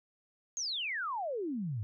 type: exponential sweep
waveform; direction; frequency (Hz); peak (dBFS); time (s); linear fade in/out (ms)
sine; down; 6670 to 97.1; -33; 0.57-1.83; 0
effects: none